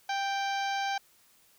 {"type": "harmonic tone with a mistuned harmonic", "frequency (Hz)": 784, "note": "G5", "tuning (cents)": 0, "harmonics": [1, 2, 3, 4, 5, 6, 7, 8], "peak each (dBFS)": [-30, -36, -40, -42, -44, -46, -47, -48], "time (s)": [0.09, 0.98], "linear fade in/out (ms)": 5, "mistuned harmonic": 1, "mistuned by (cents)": 16, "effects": ["white hiss -63 dBFS RMS until 1.58 s"]}